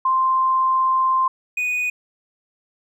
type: tone pair in turn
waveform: sine / triangle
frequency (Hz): 1046 / 2479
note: C6 / D#7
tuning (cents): -1 / -7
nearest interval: octave + minor third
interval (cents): 1494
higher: second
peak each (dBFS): -15 / -18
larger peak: first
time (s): 0.05-1.28 / 1.57-1.9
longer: first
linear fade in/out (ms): 5
effects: none